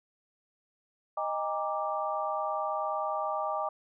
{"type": "chord", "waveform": "sine", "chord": "Eb major seventh", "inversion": "none", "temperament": "equal with one note detuned", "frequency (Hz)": [622.3, 803.2, 932.3, 1174.7], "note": ["Eb5", "G5", "Bb5", "D6"], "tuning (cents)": [0, 42, 0, 0], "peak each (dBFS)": [-34, -34, -38, -34], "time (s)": [1.17, 3.69], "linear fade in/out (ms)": 5, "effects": []}